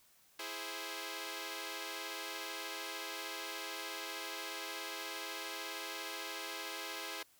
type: chord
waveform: 5% pulse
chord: E augmented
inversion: none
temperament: equal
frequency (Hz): 329.6 / 415.3 / 523.3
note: E4 / G#4 / B#4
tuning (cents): 0 / 0 / 0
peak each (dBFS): -34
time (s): 0.39-7.23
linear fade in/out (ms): 5
effects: white hiss -67 dBFS RMS until 7.39 s